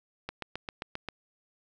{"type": "click train", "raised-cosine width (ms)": 0.3, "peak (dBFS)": -19, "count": 7, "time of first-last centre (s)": [0.29, 1.087], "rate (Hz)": 7.53, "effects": []}